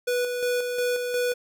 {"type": "tone with tremolo", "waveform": "square", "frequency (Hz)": 491.3, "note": "B4", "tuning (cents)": -9, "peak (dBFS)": -23, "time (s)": [0.07, 1.34], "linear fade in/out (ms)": 10, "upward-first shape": "square", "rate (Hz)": 2.8, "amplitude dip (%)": 40, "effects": []}